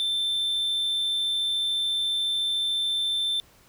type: tone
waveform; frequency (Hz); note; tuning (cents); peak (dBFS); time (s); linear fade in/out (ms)
triangle; 3553; A7; +16; -22; 0-3.4; 0
effects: pink hiss -57 dBFS RMS until 3.68 s